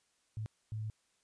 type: tone bursts at uneven times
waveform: sine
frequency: 108.5 Hz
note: A2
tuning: 24 cents flat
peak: -36 dBFS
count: 2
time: 0.37-0.46 / 0.72-0.9 s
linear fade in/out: 0 ms
effects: white hiss -75 dBFS RMS until 1.23 s + resampled to 22050 Hz